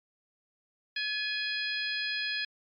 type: harmonic tone with a mistuned harmonic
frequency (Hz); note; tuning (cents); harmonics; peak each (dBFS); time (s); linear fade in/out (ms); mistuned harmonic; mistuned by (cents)
830.6; G#5; 0; 2 / 3 / 4 / 5 / 6; -34 / -36 / -37 / -38 / -39; 0.96-2.45; 5; 2; +47
effects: MP3 48 kbps